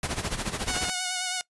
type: noise with tremolo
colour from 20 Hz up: pink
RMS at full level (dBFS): -28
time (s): 0.03-0.9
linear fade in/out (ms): 2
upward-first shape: sine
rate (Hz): 14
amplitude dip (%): 75
type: tone with vibrato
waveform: 5% pulse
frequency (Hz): 733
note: F#5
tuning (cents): -16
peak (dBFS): -16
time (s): 0.68-1.41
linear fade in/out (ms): 0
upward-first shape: sine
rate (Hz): 9.4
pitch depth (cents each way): 28
effects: noise-tail reverb RT60 0.1 s tail -21 dB re dry + resampled to 24000 Hz